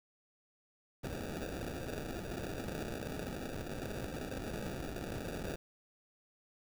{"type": "noise with sample-and-hold", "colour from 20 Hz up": "violet", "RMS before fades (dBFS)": -41, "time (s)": [1.03, 5.56], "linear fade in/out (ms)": 10, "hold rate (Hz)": 1050, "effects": []}